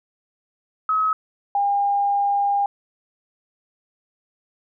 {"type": "tone pair in turn", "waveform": "sine", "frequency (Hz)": [1279, 805.7], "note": ["D#6", "G5"], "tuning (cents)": [47, 47], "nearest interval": "minor sixth", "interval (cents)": 800, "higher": "first", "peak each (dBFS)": [-17, -17], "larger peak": "neither", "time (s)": [[0.89, 1.13], [1.55, 2.66]], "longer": "second", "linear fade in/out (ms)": 2, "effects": []}